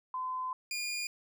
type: tone pair in turn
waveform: sine / 20% pulse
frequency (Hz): 1023 / 2423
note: C6 / D#7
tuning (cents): -39 / -47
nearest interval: octave + minor third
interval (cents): 1492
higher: second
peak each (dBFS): -33 / -29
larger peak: second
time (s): 0.14-0.53 / 0.71-1.07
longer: first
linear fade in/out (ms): 2
effects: none